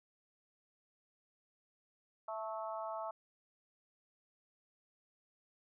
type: harmonic tone with a mistuned harmonic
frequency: 220 Hz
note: A3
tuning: in tune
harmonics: 3 / 4 / 5 / 6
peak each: -42 / -44 / -46 / -48 dBFS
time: 2.28-3.11 s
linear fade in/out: 5 ms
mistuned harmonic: 6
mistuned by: -24 cents
effects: none